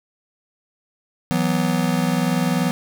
square chord, E suspended second, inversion none, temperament just, 164.81 / 185.42 / 247.2 Hz, E3 / F#3 / B3, 0 / +4 / +2 cents, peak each -23 dBFS, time 1.31-2.71 s, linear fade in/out 0 ms, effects none

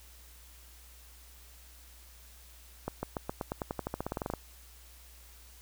accelerating click train, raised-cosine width 1 ms, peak -19 dBFS, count 19, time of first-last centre 2.88-4.337 s, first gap 150 ms, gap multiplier 0.92, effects added 60 Hz sine -54 dBFS peak until 5.61 s + white hiss -57 dBFS RMS until 5.61 s

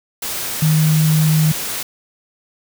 sine tone in noise, 155.56 Hz, D#3, in tune, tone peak -11 dBFS, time 0.62-1.52 s, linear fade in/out 5 ms, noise white, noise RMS -24 dBFS, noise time 0.22-1.83 s, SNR +10 dB, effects none

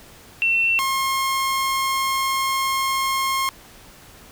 sine / sawtooth tone pair in turn, 2702 / 1072.3 Hz, E7 / C6, +42 / +42 cents, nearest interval octave + major third, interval 1600 cents, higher first, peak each -16 dBFS, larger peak neither, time 0.42-0.79 / 0.79-3.49 s, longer second, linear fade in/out 0 ms, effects pink hiss -46 dBFS RMS until 4.31 s

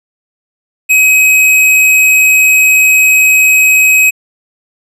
square tone, 2537 Hz, D#7, 33 cents sharp, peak -5 dBFS, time 0.89-4.11 s, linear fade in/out 20 ms, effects resampled to 32000 Hz

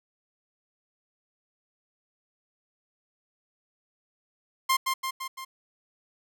sawtooth tone with echo, 1055 Hz, C6, 14 cents sharp, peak -17 dBFS, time 4.69-4.77 s, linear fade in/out 10 ms, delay 170 ms, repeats 4, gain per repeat -4 dB, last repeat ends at 5.45 s, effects none

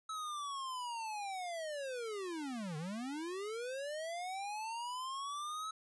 square linear two-way sweep, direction down then up, 1300 to 146.83 to 1300 Hz, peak -40 dBFS, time 0.09-5.71 s, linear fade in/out 5 ms, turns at 2.77 s, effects resampled to 24000 Hz + 13-bit

